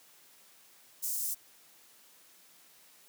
white high-pass noise, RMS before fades -34 dBFS, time 1.02-1.35 s, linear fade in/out 20 ms, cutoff 6300 Hz, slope 24 dB/octave, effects white hiss -60 dBFS RMS until 3.08 s + high-pass 150 Hz 12 dB/octave

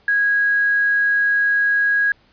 sine tone with quantisation, 1650 Hz, G#6, 12 cents flat, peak -14 dBFS, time 0.08-2.12 s, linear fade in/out 2 ms, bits 7, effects pink hiss -56 dBFS RMS until 2.32 s + resampled to 11025 Hz

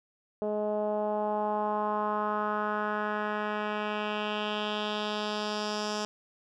10% pulse tone with low-pass filter sweep, 210.6 Hz, G#3, 24 cents sharp, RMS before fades -31 dBFS, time 0.42-6.05 s, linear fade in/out 0 ms, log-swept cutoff 550 to 5900 Hz, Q 2.7, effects none

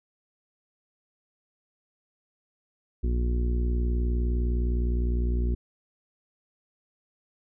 harmonic tone, 59.8 Hz, A#1, 45 cents sharp, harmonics 1 / 2 / 3 / 4 / 5 / 6 / 7, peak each -23 / -37 / -40 / -36 / -46 / -38 / -48 dBFS, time 3.03-5.55 s, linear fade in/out 10 ms, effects none

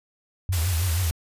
sine tone with vibrato, 86.8 Hz, F2, 10 cents flat, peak -21 dBFS, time 0.49-1.11 s, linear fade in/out 0 ms, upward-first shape triangle, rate 6.3 Hz, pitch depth 180 cents each way
white high-pass noise, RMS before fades -31 dBFS, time 0.52-1.11 s, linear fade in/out 10 ms, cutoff 220 Hz, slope 96 dB/octave
effects resampled to 32000 Hz

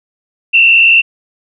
sine tone with frequency modulation, 2709 Hz, E7, 47 cents sharp, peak -4 dBFS, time 0.53-1.02 s, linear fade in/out 20 ms, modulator 61.6 Hz, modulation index 1.2, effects none

